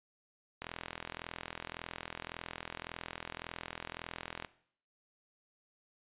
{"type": "click train", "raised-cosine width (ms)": 0.3, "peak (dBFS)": -23, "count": 161, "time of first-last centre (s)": [0.62, 4.448], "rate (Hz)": 41.8, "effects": ["noise-tail reverb RT60 0.6 s tail -18 dB re dry", "resampled to 8000 Hz"]}